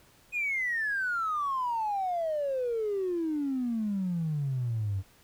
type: exponential sweep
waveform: triangle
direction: down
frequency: 2507 to 93.2 Hz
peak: -24 dBFS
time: 0.32-5.03 s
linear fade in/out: 50 ms
effects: tanh soft clip ceiling -25 dBFS + pink hiss -60 dBFS RMS until 5.23 s